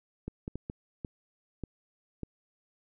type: clicks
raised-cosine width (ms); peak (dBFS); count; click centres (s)
3; -23; 7; 0.28 / 0.479 / 0.556 / 0.699 / 1.048 / 1.637 / 2.233
effects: none